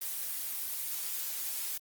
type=noise; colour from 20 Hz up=blue; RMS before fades=-36 dBFS; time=0.01-1.78 s; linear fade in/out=10 ms; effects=Opus 24 kbps